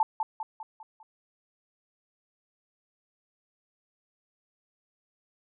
sine tone with echo, 880 Hz, A5, in tune, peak -19 dBFS, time 0-0.03 s, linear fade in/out 2 ms, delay 200 ms, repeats 5, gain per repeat -6 dB, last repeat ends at 1.03 s, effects none

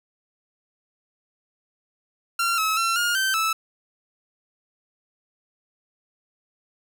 sawtooth tone with pitch steps, 1373 / 1291 / 1350 / 1421 / 1550 / 1310 Hz, F6 / E6 / E6 / F6 / G6 / E6, -30 / -37 / +41 / +30 / -20 / -11 cents, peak -17 dBFS, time 2.39-3.53 s, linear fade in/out 5 ms, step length 190 ms, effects none

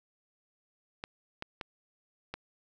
clicks, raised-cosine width 0.3 ms, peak -21 dBFS, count 4, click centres 1.039 / 1.424 / 1.612 / 2.34 s, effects none

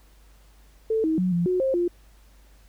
sine tone with pitch steps, 442.7 / 318 / 183.1 / 172.7 / 365.2 / 531 / 349.4 Hz, A4 / D#4 / F#3 / F3 / F#4 / C5 / F4, +11 / +38 / -18 / -19 / -23 / +25 / +1 cents, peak -20 dBFS, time 0.9-1.88 s, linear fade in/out 5 ms, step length 140 ms, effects added 50 Hz sine -51 dBFS peak until 2.68 s + pink hiss -60 dBFS RMS until 2.68 s

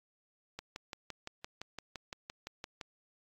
click train, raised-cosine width 0.2 ms, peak -24 dBFS, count 14, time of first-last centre 0.59-2.812 s, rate 5.85 Hz, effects AAC 64 kbps

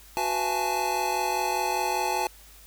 square tone cluster, 368.2 / 495.9 / 679 / 833 / 878 Hz, F#4 / B4 / F5 / G#5 / A5, -8 / +7 / -49 / +5 / -4 cents, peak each -34 / -37 / -36 / -30 / -29 dBFS, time 0.17-2.27 s, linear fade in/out 0 ms, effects added 50 Hz sine -52 dBFS peak until 2.66 s + white hiss -52 dBFS RMS until 2.66 s

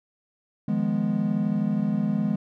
triangle chord, F half-diminished seventh, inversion third, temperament equal, 155.56 / 174.61 / 207.7 / 246.9 Hz, Eb3 / F3 / Ab3 / Cb4, 0 / 0 / 0 / 0 cents, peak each -28 / -28 / -22 / -28 dBFS, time 0.68-2.36 s, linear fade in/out 5 ms, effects none

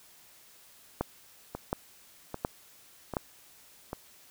two click trains, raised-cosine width 1 ms, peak -14 / -21 dBFS, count 4 / 4, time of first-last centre 1.01-3.168 / 1.55-3.931 s, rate 1.39 / 1.26 Hz, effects white hiss -57 dBFS RMS until 4.3 s

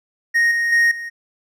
triangle tone with level steps, 1864.7 Hz, A#6, in tune, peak -11 / -15 / -10 / -25 dBFS, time 0.34-1.1 s, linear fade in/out 20 ms, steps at 0.51 / 0.72 / 0.91 s, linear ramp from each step 5 ms, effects none

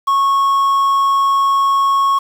triangle tone with quantisation, 1100 Hz, C#6, 14 cents flat, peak -9 dBFS, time 0.07-2.19 s, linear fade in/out 10 ms, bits 6, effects none

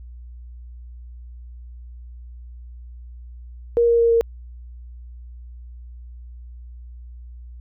sine tone with pitch steps, 471 / 468 / 465.1 / 462.1 Hz, A#4 / A#4 / A#4 / A#4, +18 / +7 / -4 / -15 cents, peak -13 dBFS, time 3.77-4.21 s, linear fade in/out 0 ms, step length 110 ms, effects added 60 Hz sine -36 dBFS peak until 7.6 s

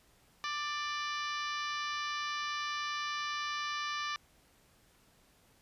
harmonic tone with a mistuned harmonic, 590 Hz, D5, 8 cents sharp, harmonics 2 / 3 / 4 / 5 / 6 / 7 / 8 / 9 / 10, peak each -37 / -41 / -43 / -45 / -47 / -48 / -49 / -50 / -51 dBFS, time 0.44-4.16 s, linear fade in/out 0 ms, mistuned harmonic 7, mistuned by -32 cents, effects pink hiss -66 dBFS RMS until 5.61 s + resampled to 32000 Hz

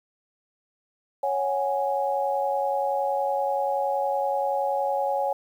sine chord, C# suspended fourth, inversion none, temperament equal, 554.4 / 740 / 830.6 Hz, C#5 / F#5 / G#5, 0 / 0 / 0 cents, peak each -26 / -30 / -26 dBFS, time 1.23-5.33 s, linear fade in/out 5 ms, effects 9-bit

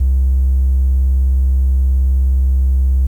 triangle tone with vibrato, 65.5 Hz, C2, 2 cents sharp, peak -6 dBFS, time 0-3.07 s, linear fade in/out 10 ms, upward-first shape sine, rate 19 Hz, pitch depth 21 cents each way, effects tanh soft clip ceiling -7 dBFS + 8-bit

